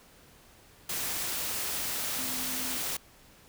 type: tone in noise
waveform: sine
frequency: 256.5 Hz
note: C4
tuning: 34 cents flat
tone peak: -42 dBFS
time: 2.18-2.78 s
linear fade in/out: 5 ms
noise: white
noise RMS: -33 dBFS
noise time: 0.89-2.97 s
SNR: -12 dB
effects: pink hiss -57 dBFS RMS until 3.48 s